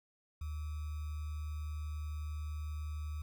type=tone with sample-and-hold; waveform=sine; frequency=75.9 Hz; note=D#2; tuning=42 cents flat; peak=-37 dBFS; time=0.41-3.22 s; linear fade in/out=5 ms; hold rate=1225 Hz; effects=none